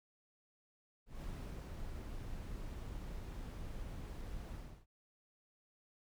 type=noise with ADSR envelope; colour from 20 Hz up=brown; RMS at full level=-43 dBFS; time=1.06-4.86 s; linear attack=170 ms; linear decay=400 ms; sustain=-2 dB; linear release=310 ms; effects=none